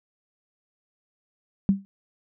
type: tone with exponential decay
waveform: sine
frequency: 196 Hz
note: G3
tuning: in tune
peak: -12 dBFS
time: 1.69-1.85 s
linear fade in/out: 0 ms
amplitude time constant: 34 ms
effects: none